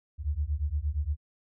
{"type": "beating tone pair", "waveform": "sine", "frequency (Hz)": [69.8, 78.4], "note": ["C#2", "D#2"], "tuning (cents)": [13, 14], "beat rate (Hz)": 8.6, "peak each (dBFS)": -30, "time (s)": [0.18, 1.17], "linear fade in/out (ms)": 50, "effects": []}